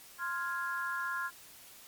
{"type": "chord", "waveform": "sine", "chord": "F minor", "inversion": "second", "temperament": "equal", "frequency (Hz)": [1046.5, 1396.9, 1661.2], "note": ["C6", "F6", "Ab6"], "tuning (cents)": [0, 0, 0], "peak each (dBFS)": [-38, -36, -38], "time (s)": [0.18, 1.31], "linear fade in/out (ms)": 50, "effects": ["white hiss -54 dBFS RMS until 1.87 s", "MP3 96 kbps"]}